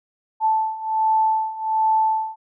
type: beating tone pair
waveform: sine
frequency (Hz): 877 / 878.3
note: A5 / A5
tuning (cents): -6 / -3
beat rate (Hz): 1.3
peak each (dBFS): -22 / -19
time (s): 0.4-2.36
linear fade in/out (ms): 50
effects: none